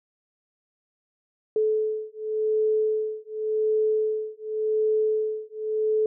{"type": "beating tone pair", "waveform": "sine", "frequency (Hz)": [432.3, 433.19], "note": ["A4", "A4"], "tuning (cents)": [-31, -27], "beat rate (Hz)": 0.89, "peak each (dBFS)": -25, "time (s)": [1.56, 6.06], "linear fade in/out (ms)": 2, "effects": []}